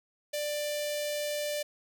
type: tone with notch filter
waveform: sawtooth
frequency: 591 Hz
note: D5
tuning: 11 cents sharp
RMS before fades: -33 dBFS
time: 0.33-1.63 s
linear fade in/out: 10 ms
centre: 1200 Hz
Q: 0.73
effects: none